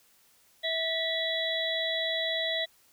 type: harmonic tone with a mistuned harmonic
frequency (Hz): 650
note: E5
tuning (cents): -24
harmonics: 1 / 3 / 5 / 6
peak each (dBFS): -33 / -33 / -33 / -33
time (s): 0.63-2.66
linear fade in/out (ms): 20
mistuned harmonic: 5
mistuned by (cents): +66
effects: white hiss -63 dBFS RMS until 2.92 s